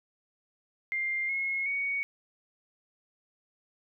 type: tone with pitch steps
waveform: sine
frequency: 2100 / 2167 / 2235 Hz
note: C7 / C#7 / C#7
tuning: +6 / -40 / +14 cents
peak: -28 dBFS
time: 0.92-2.03 s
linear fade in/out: 0 ms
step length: 370 ms
effects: none